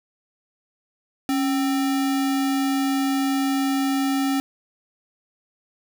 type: tone with sample-and-hold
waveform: sine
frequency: 274.3 Hz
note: C#4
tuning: 18 cents flat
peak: -19 dBFS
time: 1.29-4.4 s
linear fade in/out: 0 ms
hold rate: 1050 Hz
effects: none